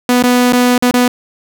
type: tone with dropouts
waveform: sawtooth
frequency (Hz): 246.9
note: B3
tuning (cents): 0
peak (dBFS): -4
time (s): 0.09-1.08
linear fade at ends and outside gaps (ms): 2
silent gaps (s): 0.226-0.237 / 0.525-0.532 / 0.78-0.824 / 0.911-0.939
effects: none